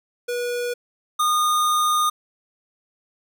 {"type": "tone pair in turn", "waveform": "square", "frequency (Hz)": [485.1, 1224.5], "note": ["B4", "D#6"], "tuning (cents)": [-31, -28], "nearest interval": "octave + major third", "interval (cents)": 1603, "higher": "second", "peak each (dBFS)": [-24, -18], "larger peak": "second", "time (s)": [[0.28, 0.74], [1.19, 2.1]], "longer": "second", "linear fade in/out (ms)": 10, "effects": []}